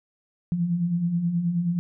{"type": "beating tone pair", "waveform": "sine", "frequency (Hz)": [164.5, 173.9], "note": ["E3", "F3"], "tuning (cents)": [-3, -7], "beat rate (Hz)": 9.4, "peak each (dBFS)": [-31, -22], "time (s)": [0.52, 1.79], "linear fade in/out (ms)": 0, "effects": []}